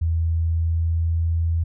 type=tone with pitch glide; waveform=sine; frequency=82.2 to 82.87 Hz; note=E2 to E2; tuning=-4 to +10 cents; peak=-18 dBFS; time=0.01-1.64 s; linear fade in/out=10 ms; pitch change=+14 cents; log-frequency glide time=0.36-1.27 s; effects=none